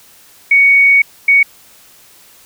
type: tone bursts at uneven times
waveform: sine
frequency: 2233 Hz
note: C#7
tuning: 12 cents sharp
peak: -5 dBFS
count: 2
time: 0.51-1.02 / 1.28-1.43 s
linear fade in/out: 5 ms
effects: white hiss -44 dBFS RMS until 2.45 s